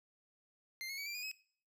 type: tone with pitch steps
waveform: 25% pulse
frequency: 2093 / 2178 / 2267 / 2359 / 2455 / 2555 Hz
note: C7 / C#7 / C#7 / D7 / D#7 / D#7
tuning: 0 / -31 / +38 / +7 / -24 / +45 cents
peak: -37 dBFS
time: 0.81-1.314 s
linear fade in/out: 0 ms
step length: 84 ms
effects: noise-tail reverb RT60 0.5 s tail -20 dB re dry